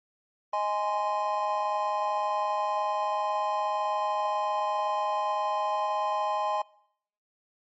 triangle chord, Ab major, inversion second, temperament just, 623 / 830.6 / 1038.3 Hz, Eb5 / Ab5 / C6, +2 / 0 / -14 cents, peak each -30 / -27 / -28 dBFS, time 0.53-6.62 s, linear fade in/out 5 ms, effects noise-tail reverb RT60 0.7 s tail -23 dB re dry + MP3 32 kbps

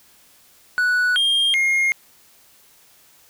triangle tone with pitch steps, 1477 / 3214 / 2138 Hz, F#6 / G7 / C7, -3 / +43 / +37 cents, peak -14 dBFS, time 0.78-1.92 s, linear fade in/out 0 ms, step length 380 ms, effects white hiss -53 dBFS RMS until 3.29 s

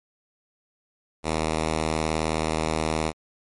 5% pulse tone, 79 Hz, D#2, 27 cents sharp, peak -12 dBFS, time 1.23-3.13 s, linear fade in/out 50 ms, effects MP3 48 kbps

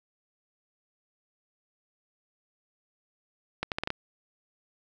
accelerating click train, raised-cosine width 0.3 ms, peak -13 dBFS, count 6, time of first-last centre 3.63-3.904 s, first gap 88 ms, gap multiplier 0.76, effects none

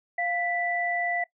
sine tone pair together, 698.5 / 1976.9 Hz, F5 / B6, 0 / +1 cents, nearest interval octave + tritone, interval 1801 cents, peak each -28 dBFS, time 0.18-1.24 s, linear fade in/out 5 ms, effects noise-tail reverb RT60 0.1 s tail -19 dB re dry

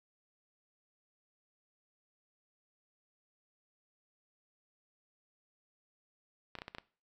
clicks, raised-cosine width 0.3 ms, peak -26 dBFS, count 6, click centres 6.553 / 6.587 / 6.619 / 6.681 / 6.749 / 6.784 s, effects noise-tail reverb RT60 0.4 s tail -20 dB re dry

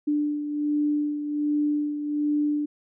sine beating tone pair, 295.5 / 296.8 Hz, D4 / D4, +11 / +18 cents, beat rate 1.3 Hz, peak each -23 / -31 dBFS, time 0.07-2.66 s, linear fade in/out 10 ms, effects none

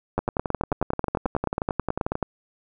two click trains, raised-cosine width 1 ms, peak -11 / -9 dBFS, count 23 / 20, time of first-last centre 0.19-2.154 / 0.18-2.227 s, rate 11.2 / 9.28 Hz, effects none

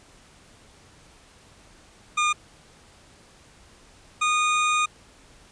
25% pulse tone pair in turn, 1215 / 1229.1 Hz, D#6 / D#6, -42 / -22 cents, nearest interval unison, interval 20 cents, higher second, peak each -16 dBFS, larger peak neither, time 2.17-2.33 / 4.21-4.86 s, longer second, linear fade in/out 10 ms, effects pink hiss -53 dBFS RMS until 5.51 s + resampled to 22050 Hz

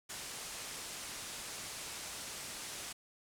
white low-pass noise, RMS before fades -45 dBFS, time 0.09-2.93 s, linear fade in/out 10 ms, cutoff 9900 Hz, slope 24 dB/octave, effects none

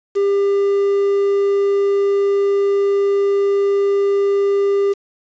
triangle tone with quantisation, 399.3 Hz, G4, 32 cents sharp, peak -11 dBFS, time 0.15-4.94 s, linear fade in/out 20 ms, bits 6, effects resampled to 16000 Hz

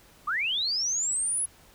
sine linear sweep, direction up, 1115 to 10548 Hz, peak -25 dBFS, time 0.27-1.46 s, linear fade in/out 10 ms, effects pink hiss -56 dBFS RMS until 1.74 s

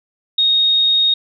sine tone, 3729 Hz, A#7, in tune, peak -11 dBFS, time 0.38-1.14 s, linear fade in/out 5 ms, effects none

